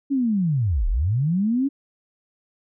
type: linear two-way sweep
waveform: sine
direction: down then up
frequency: 285.1 to 33.36 to 285.1 Hz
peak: -18 dBFS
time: 0.1-1.69 s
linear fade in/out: 20 ms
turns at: 0.88 s
effects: none